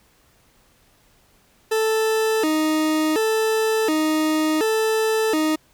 40% pulse tone with vibrato, 370 Hz, F#4, in tune, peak -17 dBFS, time 1.71-5.56 s, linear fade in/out 10 ms, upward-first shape square, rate 0.69 Hz, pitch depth 300 cents each way, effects pink hiss -58 dBFS RMS until 5.73 s

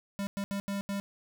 square tone bursts at uneven times, 199.3 Hz, G3, 29 cents sharp, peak -32 dBFS, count 5, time 0.19-0.27 / 0.37-0.44 / 0.51-0.6 / 0.68-0.81 / 0.89-1 s, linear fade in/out 0 ms, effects none

